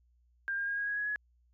sine tone with pitch steps, 1597 / 1611.8 / 1626.8 / 1641.9 / 1657.1 / 1672.5 / 1688.1 Hz, G6 / G6 / G#6 / G#6 / G#6 / G#6 / G#6, +32 / +48 / -36 / -20 / -4 / +12 / +28 cents, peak -31 dBFS, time 0.48-1.159 s, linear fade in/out 0 ms, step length 97 ms, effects added 60 Hz sine -65 dBFS peak until 1.53 s

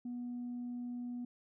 sine tone, 243.7 Hz, B3, 23 cents flat, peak -37 dBFS, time 0.05-1.25 s, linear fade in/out 5 ms, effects tanh soft clip ceiling -36 dBFS

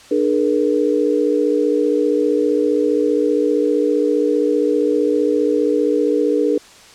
sine tone cluster, 298.5 / 422.6 / 477.8 Hz, D4 / G#4 / A#4, +28 / +30 / +43 cents, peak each -18 dBFS, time 0.11-6.58 s, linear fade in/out 5 ms, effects white hiss -43 dBFS RMS until 6.94 s + low-pass 7000 Hz 12 dB/octave

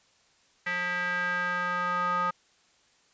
square tone with band-pass filter sweep, 178.1 Hz, F3, 34 cents sharp, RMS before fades -29 dBFS, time 0.66-2.31 s, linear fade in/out 10 ms, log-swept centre 1900 to 1200 Hz, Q 5, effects white hiss -64 dBFS RMS until 3.13 s + resampled to 16000 Hz

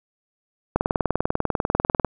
click train, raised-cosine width 1 ms, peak -5 dBFS, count 27, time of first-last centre 0.76-2.047 s, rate 20.2 Hz, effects none

